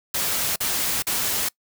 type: noise bursts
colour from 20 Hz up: white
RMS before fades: -24 dBFS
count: 3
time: 0.14-1.488 s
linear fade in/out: 5 ms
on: 420 ms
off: 44 ms
effects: noise-tail reverb RT60 0.1 s tail -24 dB re dry